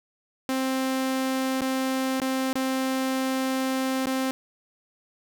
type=tone with dropouts; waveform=sawtooth; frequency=262.9 Hz; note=C4; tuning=8 cents sharp; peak=-20 dBFS; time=0.49-4.31 s; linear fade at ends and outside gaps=0 ms; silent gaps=1.609-1.618 / 2.2-2.218 / 2.53-2.555 / 4.058-4.069 s; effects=none